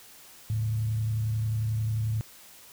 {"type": "tone with frequency modulation", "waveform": "sine", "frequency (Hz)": 110, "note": "A2", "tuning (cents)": 0, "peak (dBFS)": -25, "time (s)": [0.5, 2.21], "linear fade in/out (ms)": 0, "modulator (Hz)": 31.2, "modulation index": 0.34, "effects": ["white hiss -51 dBFS RMS until 2.72 s"]}